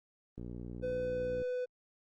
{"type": "click train", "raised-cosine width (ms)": 3, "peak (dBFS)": -31, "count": 63, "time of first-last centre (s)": [0.38, 1.417], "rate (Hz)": 59.8}
{"type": "tone with pitch glide", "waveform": "triangle", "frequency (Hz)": [504, 499.7], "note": ["B4", "B4"], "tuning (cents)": [35, 20], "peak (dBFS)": -31, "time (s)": [0.82, 1.66], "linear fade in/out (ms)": 20, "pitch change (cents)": -15, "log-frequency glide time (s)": [0.96, 1.44]}
{"effects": ["Opus 24 kbps"]}